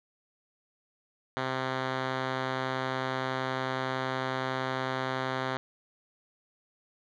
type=tone with low-pass filter; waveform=5% pulse; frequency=130.81 Hz; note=C3; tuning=in tune; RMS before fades=-32 dBFS; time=1.37-5.57 s; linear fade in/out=0 ms; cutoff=3000 Hz; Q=1.2; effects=none